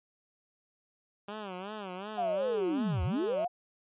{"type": "tone with vibrato", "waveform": "10% pulse", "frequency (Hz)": 197.6, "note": "G3", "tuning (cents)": 14, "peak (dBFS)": -30, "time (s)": [1.28, 3.45], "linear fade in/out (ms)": 5, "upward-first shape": "sine", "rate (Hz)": 2.7, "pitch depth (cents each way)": 160}
{"type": "linear two-way sweep", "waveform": "sine", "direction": "down then up", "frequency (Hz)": [741, 69.8, 741], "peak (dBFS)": -28, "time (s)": [2.17, 3.48], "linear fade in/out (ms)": 20, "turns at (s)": 3.03}
{"effects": ["resampled to 8000 Hz"]}